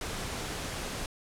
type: noise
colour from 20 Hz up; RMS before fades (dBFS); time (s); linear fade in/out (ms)
pink; -36; 0.01-1.06; 2
effects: low-pass 10000 Hz 12 dB/octave